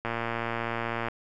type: click train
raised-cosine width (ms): 0.5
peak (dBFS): -15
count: 121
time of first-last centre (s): 0.05-1.084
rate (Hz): 116
effects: none